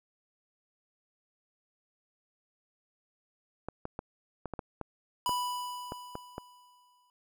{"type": "clicks", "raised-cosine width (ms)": 1, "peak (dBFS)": -22, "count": 11, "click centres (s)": [3.686, 3.854, 3.991, 4.457, 4.537, 4.592, 4.813, 5.293, 5.921, 6.154, 6.381]}
{"type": "tone with exponential decay", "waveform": "square", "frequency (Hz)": 987.8, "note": "B5", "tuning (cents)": 0, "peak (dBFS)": -28, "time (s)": [5.26, 7.1], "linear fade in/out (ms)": 1, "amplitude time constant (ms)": 400}
{"effects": []}